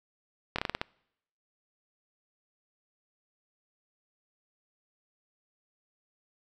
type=slowing click train; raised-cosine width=0.3 ms; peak=-13 dBFS; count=7; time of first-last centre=0.56-0.815 s; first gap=25 ms; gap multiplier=1.21; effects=noise-tail reverb RT60 0.8 s tail -26 dB re dry